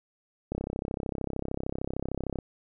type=click train; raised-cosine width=2 ms; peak=-18 dBFS; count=63; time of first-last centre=0.52-2.387 s; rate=33.2 Hz; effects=none